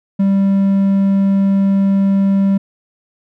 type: tone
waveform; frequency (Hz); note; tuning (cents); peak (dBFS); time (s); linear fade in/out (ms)
triangle; 196; G3; 0; -8; 0.19-2.58; 10
effects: none